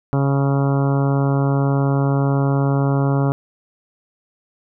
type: harmonic tone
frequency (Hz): 138.6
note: C#3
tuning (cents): 0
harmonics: 1 / 2 / 3 / 4 / 5 / 6 / 7 / 8 / 9 / 10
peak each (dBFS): -16 / -22 / -26 / -28 / -30 / -32 / -33 / -34 / -35 / -36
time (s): 0.13-3.32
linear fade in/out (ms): 0
effects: none